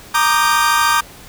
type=chord; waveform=40% pulse; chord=Eb major seventh; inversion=second; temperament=equal with one note detuned; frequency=932.3 / 1174.7 / 1228.1 / 1568 Hz; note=Bb5 / D6 / Eb6 / G6; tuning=0 / 0 / -23 / 0 cents; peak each=-17 dBFS; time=0.14-1.01 s; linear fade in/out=10 ms; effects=pink hiss -39 dBFS RMS until 1.28 s